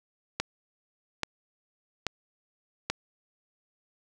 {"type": "click train", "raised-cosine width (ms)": 0.2, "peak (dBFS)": -10, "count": 4, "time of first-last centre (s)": [0.4, 2.9], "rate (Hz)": 1.2, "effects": []}